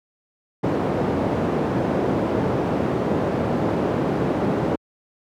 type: band-pass noise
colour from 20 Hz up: white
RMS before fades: -22 dBFS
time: 0.63-4.76 s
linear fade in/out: 10 ms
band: 100 to 460 Hz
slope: 12 dB/octave
effects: high-pass 60 Hz 12 dB/octave